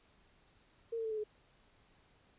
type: tone with pitch steps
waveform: sine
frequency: 460 / 450.8 / 441.8 / 432.9 / 424.3 Hz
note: A#4 / A4 / A4 / A4 / G#4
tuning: -23 / +42 / +7 / -28 / +37 cents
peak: -35 dBFS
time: 0.92-1.24 s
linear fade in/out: 10 ms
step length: 64 ms
effects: pink hiss -68 dBFS RMS until 2.38 s + resampled to 8000 Hz